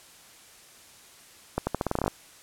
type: accelerating click train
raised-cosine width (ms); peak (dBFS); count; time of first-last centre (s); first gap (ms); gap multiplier
1; -11; 12; 1.58-2.08; 90; 0.85
effects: white hiss -52 dBFS RMS until 2.42 s + low-pass 11000 Hz 12 dB/octave